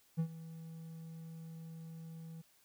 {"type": "tone with ADSR envelope", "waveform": "triangle", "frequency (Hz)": 163, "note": "E3", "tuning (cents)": -19, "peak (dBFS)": -27, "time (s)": [0.17, 2.42], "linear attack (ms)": 26, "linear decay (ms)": 78, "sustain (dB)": -17, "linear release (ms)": 13, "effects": ["white hiss -69 dBFS RMS until 2.64 s"]}